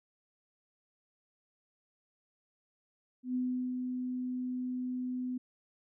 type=tone with ADSR envelope; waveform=sine; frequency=251.9 Hz; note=B3; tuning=34 cents sharp; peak=-29 dBFS; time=3.23-5.38 s; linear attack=120 ms; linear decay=380 ms; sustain=-4 dB; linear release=8 ms; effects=none